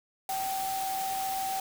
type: tone in noise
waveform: sine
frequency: 770 Hz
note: G5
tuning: 31 cents flat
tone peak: -30 dBFS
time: 0.29-1.6 s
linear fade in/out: 2 ms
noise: white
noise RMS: -38 dBFS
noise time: 0.29-1.6 s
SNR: +5 dB
effects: none